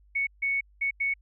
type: tone bursts at uneven times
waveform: sine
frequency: 2217 Hz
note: C#7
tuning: in tune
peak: -24 dBFS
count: 4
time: 0.15-0.27 / 0.42-0.61 / 0.81-0.91 / 1-1.14 s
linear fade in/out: 10 ms
effects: added 50 Hz sine -56 dBFS peak until 1.21 s